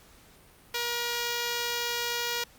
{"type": "tone", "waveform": "5% pulse", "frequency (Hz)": 476.4, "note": "A#4", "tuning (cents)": 38, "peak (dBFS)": -17, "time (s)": [0.74, 2.44], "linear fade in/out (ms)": 5, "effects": ["pink hiss -56 dBFS RMS until 2.58 s", "Opus 48 kbps"]}